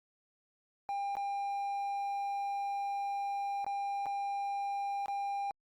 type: tone with dropouts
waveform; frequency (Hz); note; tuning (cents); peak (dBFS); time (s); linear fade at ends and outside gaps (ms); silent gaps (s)
triangle; 800; G5; +35; -31; 0.89-5.51; 0; 1.153-1.168 / 3.645-3.665 / 4.058-4.065 / 5.059-5.082
effects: Opus 48 kbps